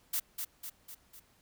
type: noise with echo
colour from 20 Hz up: blue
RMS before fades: -32 dBFS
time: 0.13-0.2 s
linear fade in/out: 10 ms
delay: 250 ms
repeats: 4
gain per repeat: -5 dB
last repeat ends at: 1.2 s
effects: pink hiss -67 dBFS RMS until 1.41 s